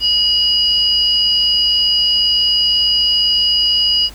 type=tone pair together; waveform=sine; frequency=2903 / 4909 Hz; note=F#7 / D#8; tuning=-34 / -24 cents; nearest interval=major sixth; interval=910 cents; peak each=-14 dBFS; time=0-4.1 s; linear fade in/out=50 ms; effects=added 50 Hz sine -36 dBFS peak until 4.14 s + pink hiss -40 dBFS RMS until 4.14 s